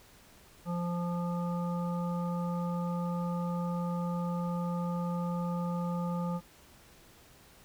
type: harmonic tone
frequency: 174 Hz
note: F3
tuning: 6 cents flat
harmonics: 1 / 3 / 5 / 7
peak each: -31 / -40 / -42 / -43 dBFS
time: 0.65-6.41 s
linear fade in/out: 50 ms
effects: pink hiss -58 dBFS RMS until 7.64 s